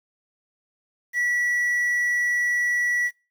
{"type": "tone with quantisation", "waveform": "triangle", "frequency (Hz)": 1945, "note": "B6", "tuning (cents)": -27, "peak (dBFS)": -19, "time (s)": [1.13, 3.11], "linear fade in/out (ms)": 50, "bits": 8, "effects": ["noise-tail reverb RT60 0.3 s tail -23 dB re dry"]}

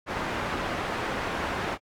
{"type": "low-pass noise", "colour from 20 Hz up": "white", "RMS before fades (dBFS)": -31, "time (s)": [0.06, 1.78], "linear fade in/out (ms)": 50, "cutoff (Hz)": 1400, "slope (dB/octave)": 12, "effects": ["AAC 64 kbps"]}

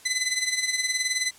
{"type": "tone with tremolo", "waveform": "15% pulse", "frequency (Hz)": 2019, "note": "B6", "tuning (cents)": 38, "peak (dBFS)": -15, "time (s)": [0.05, 1.31], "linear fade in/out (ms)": 10, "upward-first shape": "sine", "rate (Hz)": 19, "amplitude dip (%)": 65, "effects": ["white hiss -51 dBFS RMS until 1.38 s", "low-pass 11000 Hz 12 dB/octave"]}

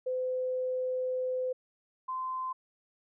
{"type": "tone pair in turn", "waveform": "sine", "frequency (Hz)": [510, 1033.9], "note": ["C5", "C6"], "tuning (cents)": [-44, -21], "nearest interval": "octave", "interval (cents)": 1223, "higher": "second", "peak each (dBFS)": [-29, -32], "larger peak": "first", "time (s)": [[0.06, 1.53], [2.08, 2.53]], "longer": "first", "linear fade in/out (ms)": 10, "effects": []}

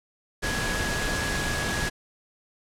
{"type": "tone in noise", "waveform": "sine", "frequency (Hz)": 1672, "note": "G#6", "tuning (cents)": 11, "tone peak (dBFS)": -31, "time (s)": [0.42, 1.9], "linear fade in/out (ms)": 20, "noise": "pink", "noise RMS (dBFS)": -28, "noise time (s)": [0.42, 1.9], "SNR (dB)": -6, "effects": ["low-pass 9000 Hz 12 dB/octave"]}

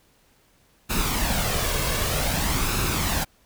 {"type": "noise with flanger", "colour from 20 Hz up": "pink", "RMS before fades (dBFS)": -24, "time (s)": [0.89, 3.25], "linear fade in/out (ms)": 20, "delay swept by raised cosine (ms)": [0.76, 1.86], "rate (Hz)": 0.53, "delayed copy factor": 0.5, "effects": ["pink hiss -61 dBFS RMS until 3.45 s"]}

